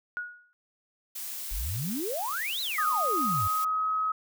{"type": "tone with exponential decay", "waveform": "sine", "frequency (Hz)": 1452, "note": "F#6", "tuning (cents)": -33, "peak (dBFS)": -28, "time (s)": [0.17, 0.53], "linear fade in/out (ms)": 0, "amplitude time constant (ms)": 78}
{"type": "noise", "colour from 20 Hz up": "blue", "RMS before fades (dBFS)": -37, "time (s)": [1.15, 3.65], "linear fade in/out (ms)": 10}
{"type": "exponential two-way sweep", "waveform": "sine", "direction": "up then down", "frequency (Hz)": [38.89, 4186, 85.7], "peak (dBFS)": -30, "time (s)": [1.51, 3.48], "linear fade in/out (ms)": 10, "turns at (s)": 2.61}
{"type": "tone with pitch glide", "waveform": "sine", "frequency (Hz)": [1242, 1274], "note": ["D#6", "D#6"], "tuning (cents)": [-3, 41], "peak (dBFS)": -25, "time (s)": [2.78, 4.12], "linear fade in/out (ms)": 5, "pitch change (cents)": 44, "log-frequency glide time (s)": [3, 3.89]}
{"effects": []}